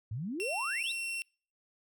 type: exponential sweep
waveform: sine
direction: up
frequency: 98 to 4047 Hz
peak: -34 dBFS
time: 0.11-0.92 s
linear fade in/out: 5 ms
type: tone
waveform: 40% pulse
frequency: 2718 Hz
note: F7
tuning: 48 cents flat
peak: -33 dBFS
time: 0.4-1.22 s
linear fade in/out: 0 ms
effects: noise-tail reverb RT60 0.4 s tail -26 dB re dry